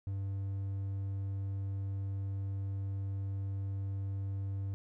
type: tone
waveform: triangle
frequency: 97.9 Hz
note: G2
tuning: 2 cents flat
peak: -32 dBFS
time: 0.07-4.74 s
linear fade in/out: 0 ms
effects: none